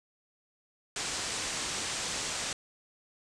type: low-pass noise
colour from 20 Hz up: white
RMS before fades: -35 dBFS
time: 0.96-2.53 s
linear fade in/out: 2 ms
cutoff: 8500 Hz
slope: 48 dB/octave
effects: none